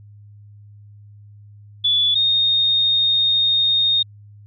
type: tone pair in turn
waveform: sine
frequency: 3445 / 3694 Hz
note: A7 / A#7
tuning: -37 / -16 cents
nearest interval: minor second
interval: 121 cents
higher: second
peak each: -14 dBFS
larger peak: neither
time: 1.84-2.15 / 2.15-4.03 s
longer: second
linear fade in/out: 10 ms
effects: added 103 Hz sine -41 dBFS peak until 4.46 s